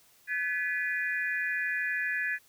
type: tone cluster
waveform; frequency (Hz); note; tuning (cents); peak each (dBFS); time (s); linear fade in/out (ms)
sine; 1536 / 1709 / 1977 / 2448; G6 / G#6 / B6 / D#7; -36 / +49 / +1 / -29; -38 / -30 / -35 / -38; 0.27-2.39; 50
effects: white hiss -62 dBFS RMS until 2.48 s